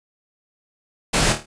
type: noise with echo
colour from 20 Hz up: pink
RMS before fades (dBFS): -18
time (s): 1.13-1.33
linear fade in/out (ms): 10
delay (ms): 26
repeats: 5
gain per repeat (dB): -6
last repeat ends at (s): 1.46
effects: resampled to 22050 Hz